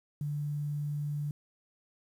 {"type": "tone with quantisation", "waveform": "sine", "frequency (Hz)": 146.83, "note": "D3", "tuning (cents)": 0, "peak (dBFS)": -31, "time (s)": [0.21, 1.31], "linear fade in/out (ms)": 2, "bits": 10, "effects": []}